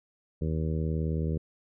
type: harmonic tone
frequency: 79.1 Hz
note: D#2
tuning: 29 cents sharp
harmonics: 1 / 2 / 3 / 4 / 5 / 6 / 7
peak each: -30 / -30 / -38 / -40 / -39 / -40 / -47 dBFS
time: 0.41-1.38 s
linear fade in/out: 10 ms
effects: none